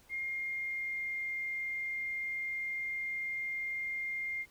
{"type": "tone with pitch glide", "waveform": "sine", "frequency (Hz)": [2126, 2113], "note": ["C7", "C7"], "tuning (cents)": [27, 16], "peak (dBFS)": -34, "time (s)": [0.09, 4.46], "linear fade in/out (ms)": 50, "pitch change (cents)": -11, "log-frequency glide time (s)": [0.22, 1.38], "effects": ["pink hiss -63 dBFS RMS until 4.5 s"]}